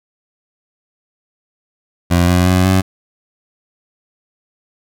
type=tone with pitch steps; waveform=20% pulse; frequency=87.31 / 89.56 / 91.86 / 94.23 Hz; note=F2 / F2 / F#2 / F#2; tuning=0 / +44 / -12 / +32 cents; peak=-5 dBFS; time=2.1-2.82 s; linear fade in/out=20 ms; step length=180 ms; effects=none